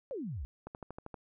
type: exponential sweep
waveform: sine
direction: down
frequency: 585 to 56 Hz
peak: -36 dBFS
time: 0.11-0.45 s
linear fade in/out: 0 ms
type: click train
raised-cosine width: 1 ms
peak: -29 dBFS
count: 7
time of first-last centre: 0.67-1.142 s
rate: 12.7 Hz
effects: none